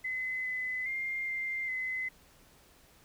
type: tone with pitch steps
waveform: sine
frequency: 2033 / 2018 / 2110 / 2096 / 2037 Hz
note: B6 / B6 / C7 / C7 / C7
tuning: +50 / +37 / +14 / +2 / -47 cents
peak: -32 dBFS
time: 0.04-2.09 s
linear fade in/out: 10 ms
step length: 410 ms
effects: pink hiss -61 dBFS RMS until 3.04 s